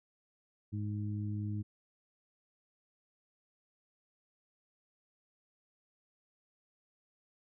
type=harmonic tone; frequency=104.3 Hz; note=G#2; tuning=8 cents sharp; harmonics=1 / 2 / 3; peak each=-35 / -41 / -45 dBFS; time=0.72-1.63 s; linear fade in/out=20 ms; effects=none